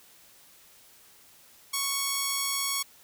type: tone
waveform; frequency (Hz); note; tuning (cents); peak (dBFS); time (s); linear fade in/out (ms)
5% pulse; 1108.7; C#6; 0; -15; 1.73-2.83; 10
effects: white hiss -56 dBFS RMS until 3.03 s